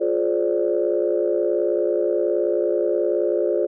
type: chord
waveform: sine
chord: D half-diminished seventh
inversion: first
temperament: just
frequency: 352.4 / 422.9 / 528.6 / 587.3 Hz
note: F4 / Ab4 / C5 / D5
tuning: +16 / +31 / +18 / 0 cents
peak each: -22 / -23 / -24 / -24 dBFS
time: 0-3.67 s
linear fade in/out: 20 ms
effects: tanh soft clip ceiling -8 dBFS